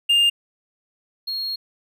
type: tone pair in turn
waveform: triangle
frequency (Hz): 2809 / 4275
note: F7 / C8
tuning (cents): +9 / +36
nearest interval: perfect fifth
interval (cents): 727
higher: second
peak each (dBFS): -12 / -23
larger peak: first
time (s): 0.09-0.3 / 1.27-1.56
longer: second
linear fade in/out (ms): 10
effects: none